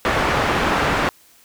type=low-pass noise; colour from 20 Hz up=white; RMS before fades=-19 dBFS; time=0.05-1.09 s; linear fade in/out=0 ms; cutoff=1500 Hz; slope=12 dB/octave; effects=white hiss -52 dBFS RMS until 1.44 s